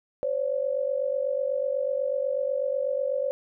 sine tone pair together, 521 / 569.1 Hz, C5 / C#5, -7 / +45 cents, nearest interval major second, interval 152 cents, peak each -27 dBFS, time 0.23-3.31 s, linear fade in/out 0 ms, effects none

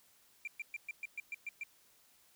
sine tone bursts, 2367 Hz, D7, 13 cents sharp, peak -36 dBFS, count 9, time 0.45-1.635 s, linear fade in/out 2 ms, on 25 ms, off 120 ms, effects tanh soft clip ceiling -36 dBFS + white hiss -67 dBFS RMS until 2.35 s

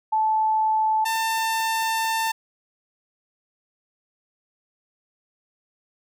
sine / sawtooth tone pair in turn, 872 / 895.5 Hz, A5 / A5, -16 / +30 cents, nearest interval unison, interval 46 cents, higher second, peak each -18 dBFS, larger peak neither, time 0.12-1.05 / 1.05-2.32 s, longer second, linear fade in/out 10 ms, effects none

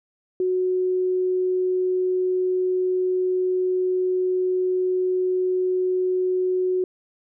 sine tone, 368.2 Hz, F#4, 8 cents flat, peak -19 dBFS, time 0.4-6.84 s, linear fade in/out 2 ms, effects none

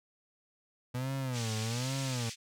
35% pulse tone with vibrato, 121.7 Hz, B2, 25 cents flat, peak -31 dBFS, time 0.94-2.3 s, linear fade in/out 10 ms, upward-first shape sine, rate 1.2 Hz, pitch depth 190 cents each way
white band-pass noise, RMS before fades -42 dBFS, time 1.32-2.36 s, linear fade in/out 50 ms, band 2100 to 7300 Hz, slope 24 dB/octave
effects none

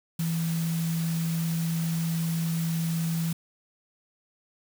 sine tone in noise, 164.81 Hz, E3, in tune, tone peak -25 dBFS, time 0.19-3.33 s, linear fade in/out 5 ms, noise white, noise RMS -39 dBFS, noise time 0.19-3.33 s, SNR +11 dB, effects none

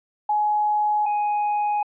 sine / triangle tone pair in turn, 841 / 832.8 Hz, G#5 / G#5, +22 / +5 cents, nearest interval unison, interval 17 cents, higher first, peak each -18 dBFS, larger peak neither, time 0.29-1.06 / 1.06-1.83 s, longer neither, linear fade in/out 5 ms, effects resampled to 8000 Hz

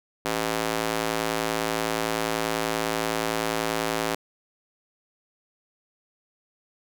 square tone with high-pass filter, 55.2 Hz, A1, 6 cents sharp, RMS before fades -27 dBFS, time 0.25-4.15 s, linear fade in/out 5 ms, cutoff 370 Hz, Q 0.69, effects none

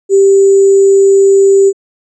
sine tone with sample-and-hold, 392 Hz, G4, in tune, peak -3 dBFS, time 0.09-1.73 s, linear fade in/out 50 ms, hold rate 7350 Hz, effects resampled to 22050 Hz

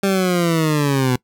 20% pulse linear sweep, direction down, 198.2 to 123.47 Hz, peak -10 dBFS, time 0.03-1.16 s, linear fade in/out 5 ms, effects noise-tail reverb RT60 0.1 s tail -22 dB re dry

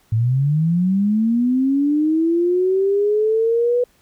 sine linear sweep, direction up, 107.2 to 493.9 Hz, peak -14 dBFS, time 0.12-3.84 s, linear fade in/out 5 ms, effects pink hiss -58 dBFS RMS until 4.01 s

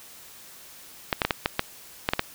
clicks, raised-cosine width 0.3 ms, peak -5 dBFS, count 9, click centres 1.128 / 1.218 / 1.25 / 1.308 / 1.459 / 1.594 / 2.089 / 2.135 / 2.194 s, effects white hiss -47 dBFS RMS until 2.34 s

